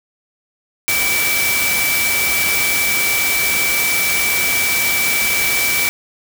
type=tone in noise; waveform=sine; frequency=2309 Hz; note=D7; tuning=30 cents flat; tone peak=-17 dBFS; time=0.88-5.89 s; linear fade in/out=0 ms; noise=white; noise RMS=-19 dBFS; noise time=0.88-5.89 s; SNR=-1 dB; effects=none